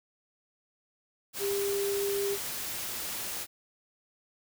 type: tone in noise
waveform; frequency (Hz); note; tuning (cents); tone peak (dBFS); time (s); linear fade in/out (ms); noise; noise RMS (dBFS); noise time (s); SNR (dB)
sine; 400; G4; +35; -28; 1.39-2.38; 50; white; -36; 1.33-3.47; +5
effects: none